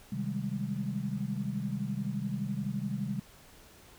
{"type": "chord", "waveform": "sine", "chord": "Ab major seventh", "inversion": "first", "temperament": "equal", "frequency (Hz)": [130.81, 155.56, 196, 207.7], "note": ["C3", "Eb3", "G3", "Ab3"], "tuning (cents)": [0, 0, 0, 0], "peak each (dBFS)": [-37, -39, -35, -37], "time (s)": [0.12, 3.2], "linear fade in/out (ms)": 5, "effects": ["pink hiss -56 dBFS RMS until 3.98 s"]}